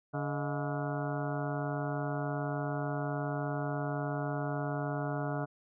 harmonic tone with a mistuned harmonic, 143.5 Hz, D3, 40 cents flat, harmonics 1 / 2 / 3 / 4 / 5 / 6 / 7 / 8 / 9 / 10, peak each -35 / -39 / -42 / -40 / -41 / -47 / -48 / -48 / -47 / -45 dBFS, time 0.13-5.46 s, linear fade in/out 20 ms, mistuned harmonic 4, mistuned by +130 cents, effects none

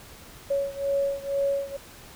sine beating tone pair, 556 / 558.1 Hz, C#5 / C#5, +5 / +12 cents, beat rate 2.1 Hz, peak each -26 / -28 dBFS, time 0.5-1.77 s, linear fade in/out 10 ms, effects pink hiss -47 dBFS RMS until 2.15 s

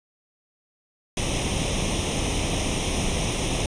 pink noise with comb filter, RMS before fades -25 dBFS, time 1.17-3.66 s, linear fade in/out 2 ms, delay 0.33 ms, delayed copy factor +0.75, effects resampled to 22050 Hz

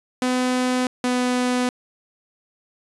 sawtooth tone pair in turn, 252.5 / 249.2 Hz, B3 / B3, +39 / +16 cents, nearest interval unison, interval 23 cents, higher first, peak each -15 dBFS, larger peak neither, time 0.22-0.87 / 1.04-1.69 s, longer neither, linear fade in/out 2 ms, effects resampled to 24000 Hz

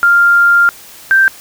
sine tone pair in turn, 1396.9 / 1568 Hz, F6 / G6, 0 / 0 cents, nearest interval major second, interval 200 cents, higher second, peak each -5 dBFS, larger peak neither, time 0.03-0.69 / 1.11-1.28 s, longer first, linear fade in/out 0 ms, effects white hiss -36 dBFS RMS until 1.4 s

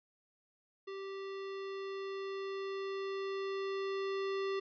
square tone with level ramp, 390 Hz, G4, 9 cents flat, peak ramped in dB -42 to -34 dBFS, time 0.87-4.6 s, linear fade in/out 10 ms, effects resampled to 11025 Hz

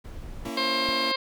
brown noise, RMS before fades -38 dBFS, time 0.04-0.5 s, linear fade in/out 10 ms
sawtooth chord, A# diminished, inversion none, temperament just, 233.1 / 279.7 / 335.6 Hz, A#3 / C#4 / E4, 0 / +16 / +31 cents, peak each -32 dBFS, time 0.45-1.12 s, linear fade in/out 5 ms
harmonic tone, 531 Hz, C5, 25 cents sharp, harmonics 1 / 2 / 3 / 4 / 5 / 6 / 7 / 8 / 9, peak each -33 / -29 / -38 / -31 / -39 / -33 / -37 / -32 / -32 dBFS, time 0.57-1.16 s, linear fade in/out 5 ms
click, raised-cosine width 5 ms, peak -27 dBFS, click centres 0.889 s
effects none

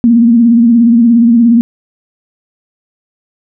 sine tone with vibrato, 233.8 Hz, A#3, 5 cents sharp, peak -3 dBFS, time 0.04-1.61 s, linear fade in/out 0 ms, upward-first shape sine, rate 17 Hz, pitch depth 63 cents each way, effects none

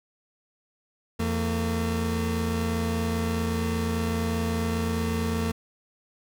30% pulse tone pair together, 85 / 226.9 Hz, F2 / A#3, -46 / -47 cents, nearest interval octave + perfect fourth, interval 1699 cents, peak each -25 dBFS, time 1.19-5.52 s, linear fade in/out 10 ms, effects none

